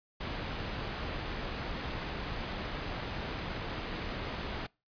pink low-pass noise, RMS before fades -38 dBFS, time 0.2-4.67 s, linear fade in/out 10 ms, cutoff 3900 Hz, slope 12 dB/octave, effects noise-tail reverb RT60 0.3 s tail -26 dB re dry + resampled to 11025 Hz

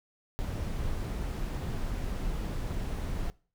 brown noise, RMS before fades -33 dBFS, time 0.39-3.3 s, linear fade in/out 0 ms, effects noise-tail reverb RT60 0.4 s tail -22 dB re dry

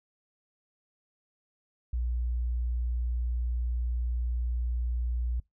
sine tone, 60 Hz, B1, 49 cents flat, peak -27 dBFS, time 1.93-5.4 s, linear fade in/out 5 ms, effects noise-tail reverb RT60 0.2 s tail -25 dB re dry

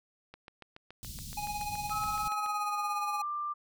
click train, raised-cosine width 0.3 ms, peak -31 dBFS, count 16, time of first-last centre 0.34-2.462 s, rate 7.07 Hz
pink band-stop noise, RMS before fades -43 dBFS, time 1.03-2.28 s, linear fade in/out 0 ms, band 210 to 3900 Hz, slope 24 dB/octave
square tone with tremolo, 830.6 Hz, G#5, in tune, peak -33 dBFS, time 1.37-3.22 s, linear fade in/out 5 ms, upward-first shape sine, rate 17 Hz, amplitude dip 55%
sine tone with pitch glide, 1286 to 1186.1 Hz, E6 to D6, -43 to +17 cents, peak -32 dBFS, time 1.9-3.54 s, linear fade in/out 20 ms, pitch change -140 cents, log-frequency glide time 2.27-3.18 s
effects none

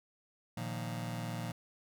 sawtooth chord, Bb suspended fourth, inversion none, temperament just, 116.54 / 155.39 / 174.81 Hz, Bb2 / Eb3 / F3, 0 / -2 / +2 cents, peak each -35 / -39 / -38 dBFS, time 0.57-1.52 s, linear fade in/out 5 ms, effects none

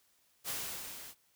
white noise with level ramp, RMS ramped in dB -36 to -50 dBFS, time 0.44-1.15 s, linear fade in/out 50 ms, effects white hiss -71 dBFS RMS until 1.35 s

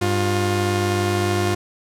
sawtooth tone pair together, 99.45 / 354.4 Hz, G2 / F4, +25 / +25 cents, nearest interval octave + minor seventh, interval 2200 cents, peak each -17 dBFS, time 0.01-1.55 s, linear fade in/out 10 ms, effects low-pass 12000 Hz 12 dB/octave

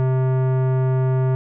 sine tone with tanh clipping, 130 Hz, C3, 11 cents flat, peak -18 dBFS, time 0-1.35 s, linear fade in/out 0 ms, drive 17 dB, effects none

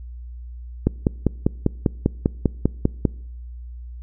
click train, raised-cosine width 3 ms, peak -3 dBFS, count 12, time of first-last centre 0.87-3.053 s, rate 5.04 Hz, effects noise-tail reverb RT60 0.7 s tail -25 dB re dry + added 60 Hz sine -33 dBFS peak until 4.02 s

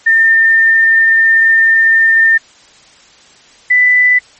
sine tone pair in turn, 1806 / 1990.5 Hz, A6 / B6, +45 / +13 cents, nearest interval major second, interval 168 cents, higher second, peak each -5 dBFS, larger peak neither, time 0.06-2.38 / 3.7-4.19 s, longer first, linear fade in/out 10 ms, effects white hiss -43 dBFS RMS until 4.39 s + MP3 32 kbps

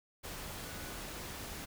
sine tone in noise, 1476 Hz, F#6, 5 cents flat, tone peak -54 dBFS, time 0.64-0.97 s, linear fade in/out 20 ms, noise pink, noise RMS -44 dBFS, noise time 0.23-1.66 s, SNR -13 dB, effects none

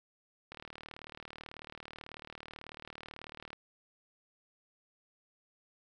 click train, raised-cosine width 0.3 ms, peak -29 dBFS, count 116, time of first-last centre 0.52-3.53 s, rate 38.2 Hz, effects none

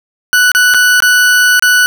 40% pulse tone with dropouts, 1482 Hz, F#6, 2 cents sharp, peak -5 dBFS, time 0.33-1.86 s, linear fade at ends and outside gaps 0 ms, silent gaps 0.517-0.549 / 0.739-0.745 / 1.003-1.023 / 1.595-1.624 s, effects none

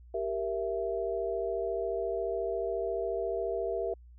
sine chord, E diminished, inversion first, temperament equal with one note detuned, 392 / 466.2 / 663.8 Hz, G4 / Bb4 / E5, 0 / 0 / +12 cents, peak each -34 dBFS, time 0.14-3.94 s, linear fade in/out 5 ms, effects added 60 Hz sine -50 dBFS peak until 4.18 s

